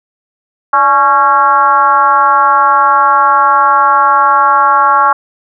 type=tone with frequency modulation; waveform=sine; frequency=1108.7 Hz; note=C#6; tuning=in tune; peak=-5 dBFS; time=0.73-5.13 s; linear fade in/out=5 ms; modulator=262 Hz; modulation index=1.2; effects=none